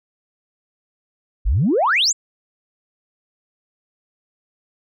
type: exponential sweep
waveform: sine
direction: up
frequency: 41.2 to 7902 Hz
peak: -13 dBFS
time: 1.45-2.13 s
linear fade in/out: 20 ms
effects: tanh soft clip ceiling -9 dBFS